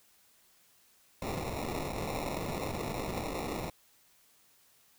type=noise with sample-and-hold; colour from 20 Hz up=white; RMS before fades=-36 dBFS; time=1.22-3.7 s; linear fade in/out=2 ms; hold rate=1575 Hz; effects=white hiss -65 dBFS RMS until 4.98 s